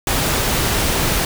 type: noise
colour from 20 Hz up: pink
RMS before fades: -18 dBFS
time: 0.07-1.25 s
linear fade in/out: 2 ms
effects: none